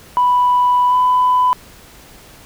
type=tone with pitch glide; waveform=sine; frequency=987.8 to 1000.4 Hz; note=B5 to B5; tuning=0 to +22 cents; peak=-9 dBFS; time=0.17-1.53 s; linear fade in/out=0 ms; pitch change=+22 cents; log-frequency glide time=0.88-0.95 s; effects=tanh soft clip ceiling -6 dBFS + pink hiss -42 dBFS RMS until 2.45 s